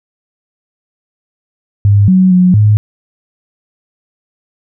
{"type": "tone with pitch steps", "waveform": "sine", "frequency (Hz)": [101.4, 186.4, 181.7, 105.6], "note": ["G#2", "F#3", "F#3", "G#2"], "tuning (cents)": [-41, 13, -31, 29], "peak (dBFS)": -4, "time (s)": [1.85, 2.77], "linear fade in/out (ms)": 0, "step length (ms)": 230, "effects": []}